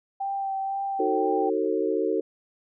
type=tone with vibrato; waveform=sine; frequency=782 Hz; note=G5; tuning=4 cents flat; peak=-26 dBFS; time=0.2-1.5 s; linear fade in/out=10 ms; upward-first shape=sine; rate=2 Hz; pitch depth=16 cents each way
type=chord; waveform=sine; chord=D# diminished seventh; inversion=none; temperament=just; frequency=311.1 / 373.4 / 448 / 537.6 Hz; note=D#4 / F#4 / A4 / C5; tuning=0 / +16 / +31 / +47 cents; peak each=-29 / -27 / -26 / -32 dBFS; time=0.99-2.21 s; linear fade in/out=10 ms
effects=none